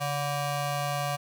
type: ring-modulated tone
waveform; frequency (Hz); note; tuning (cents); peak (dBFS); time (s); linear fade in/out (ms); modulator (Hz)
25% pulse; 432.8; A4; -29; -21; 0-1.17; 20; 291
effects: none